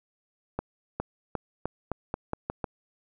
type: accelerating click train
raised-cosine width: 1 ms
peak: -15 dBFS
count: 9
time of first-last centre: 0.59-2.642 s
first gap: 410 ms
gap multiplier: 0.86
effects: none